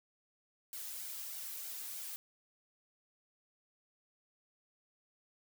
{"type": "noise with flanger", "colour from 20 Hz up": "blue", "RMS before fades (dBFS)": -44, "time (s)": [0.73, 2.16], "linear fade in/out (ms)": 0, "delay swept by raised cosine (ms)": [1.3, 2.5], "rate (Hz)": 3.2, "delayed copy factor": 0.55, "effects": []}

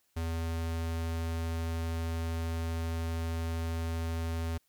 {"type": "tone", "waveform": "square", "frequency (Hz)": 82.4, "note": "E2", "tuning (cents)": 0, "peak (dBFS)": -32, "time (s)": [0.16, 4.58], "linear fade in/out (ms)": 10, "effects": ["white hiss -73 dBFS RMS until 4.68 s"]}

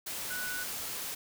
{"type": "tone in noise", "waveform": "sine", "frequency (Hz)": 1480, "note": "F#6", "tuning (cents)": 0, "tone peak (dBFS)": -36, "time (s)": [0.3, 0.64], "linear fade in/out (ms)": 10, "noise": "white", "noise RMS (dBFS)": -38, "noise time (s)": [0.06, 1.15], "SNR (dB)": -1, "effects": []}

